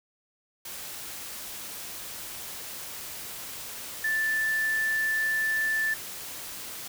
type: tone in noise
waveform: sine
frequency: 1760 Hz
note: A6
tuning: in tune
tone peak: -24 dBFS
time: 4.04-5.94 s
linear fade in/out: 5 ms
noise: white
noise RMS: -39 dBFS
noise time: 0.65-6.88 s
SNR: +12 dB
effects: none